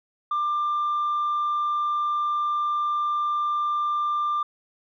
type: tone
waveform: sine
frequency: 1190 Hz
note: D6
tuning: 22 cents sharp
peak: -20 dBFS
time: 0.31-4.43 s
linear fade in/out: 5 ms
effects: tanh soft clip ceiling -20 dBFS